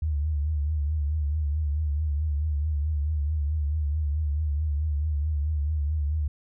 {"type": "tone with vibrato", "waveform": "sine", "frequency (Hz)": 75, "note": "D2", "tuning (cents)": 37, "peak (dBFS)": -23, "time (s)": [0.02, 6.28], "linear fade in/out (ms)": 5, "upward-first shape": "triangle", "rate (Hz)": 4.6, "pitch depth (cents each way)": 100, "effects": []}